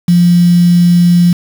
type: tone with quantisation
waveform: sine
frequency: 174.61 Hz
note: F3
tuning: in tune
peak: -4 dBFS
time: 0.08-1.33 s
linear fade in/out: 5 ms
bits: 4
effects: none